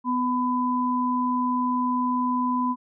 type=tone pair together; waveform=sine; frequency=249.5 / 1002.3 Hz; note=B3 / B5; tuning=+18 / +25 cents; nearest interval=2 octaves; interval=2407 cents; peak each=-24 dBFS; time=0.04-2.76 s; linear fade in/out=50 ms; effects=none